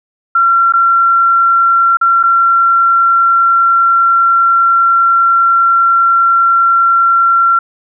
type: tone with dropouts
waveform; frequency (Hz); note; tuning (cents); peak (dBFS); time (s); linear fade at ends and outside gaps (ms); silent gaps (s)
sine; 1365; F6; -40; -6; 0.35-7.59; 5; 0.724-0.736 / 1.971-2.012 / 2.23-2.236
effects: none